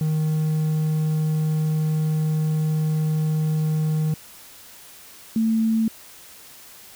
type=tone pair in turn; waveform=triangle / sine; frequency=155.56 / 223.1 Hz; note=D#3 / A3; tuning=0 / +24 cents; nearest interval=tritone; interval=624 cents; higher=second; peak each=-17 dBFS; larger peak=neither; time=0.01-4.14 / 5.36-5.88 s; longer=first; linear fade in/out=2 ms; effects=white hiss -45 dBFS RMS until 6.95 s